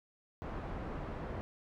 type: low-pass noise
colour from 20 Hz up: pink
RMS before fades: -41 dBFS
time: 0.42-1.41 s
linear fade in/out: 0 ms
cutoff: 1200 Hz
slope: 12 dB/octave
effects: none